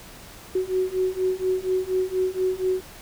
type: beating tone pair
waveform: sine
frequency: 370 / 374.2 Hz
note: F#4 / F#4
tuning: 0 / +20 cents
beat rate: 4.2 Hz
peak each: -25 / -24 dBFS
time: 0.55-2.81 s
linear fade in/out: 5 ms
effects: pink hiss -44 dBFS RMS until 3.01 s